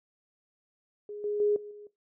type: tone with level steps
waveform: sine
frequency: 415.3 Hz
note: G#4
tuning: in tune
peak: -37 / -28 / -22 / -40 / -44 dBFS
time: 1.09-1.87 s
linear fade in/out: 2 ms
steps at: 1.24 / 1.4 / 1.56 / 1.71 s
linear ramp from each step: 2 ms
effects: noise-tail reverb RT60 0.2 s tail -18 dB re dry